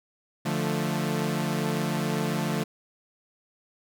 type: chord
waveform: sawtooth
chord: D minor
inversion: none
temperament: equal with one note detuned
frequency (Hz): 147.34 / 174.61 / 220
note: D3 / F3 / A3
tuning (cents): +6 / 0 / 0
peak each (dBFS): -26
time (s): 0.45-2.64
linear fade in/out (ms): 10
effects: none